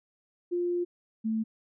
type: tone pair in turn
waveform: sine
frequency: 351.2 / 221.2 Hz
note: F4 / A3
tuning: +10 / +9 cents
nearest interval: minor sixth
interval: 801 cents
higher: first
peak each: -26 dBFS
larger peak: neither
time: 0.51-0.85 / 1.24-1.44 s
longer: first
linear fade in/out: 20 ms
effects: none